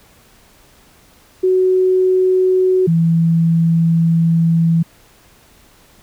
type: tone pair in turn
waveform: sine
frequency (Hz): 371.7 / 165.57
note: F#4 / E3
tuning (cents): +8 / +8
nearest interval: octave + major second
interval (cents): 1400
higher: first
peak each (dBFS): -10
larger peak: neither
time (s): 1.43-2.87 / 2.87-4.83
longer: second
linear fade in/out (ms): 10
effects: pink hiss -49 dBFS RMS until 6.02 s